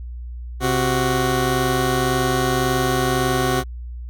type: tone pair together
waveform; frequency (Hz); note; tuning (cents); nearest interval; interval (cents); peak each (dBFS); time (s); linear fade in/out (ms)
15% pulse; 130.81 / 370.6; C3 / F#4; 0 / +3; octave + tritone; 1803; -14; 0.6-3.64; 50
effects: added 60 Hz sine -29 dBFS peak until 4.09 s